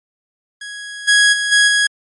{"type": "tone with level steps", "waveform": "sawtooth", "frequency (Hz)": 1661.2, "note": "G#6", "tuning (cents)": 0, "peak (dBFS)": [-24, -5, -13, -5, -8], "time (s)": [0.61, 1.87], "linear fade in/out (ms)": 5, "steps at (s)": [1.07, 1.32, 1.51, 1.67], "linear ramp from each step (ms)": 20, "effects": ["MP3 48 kbps"]}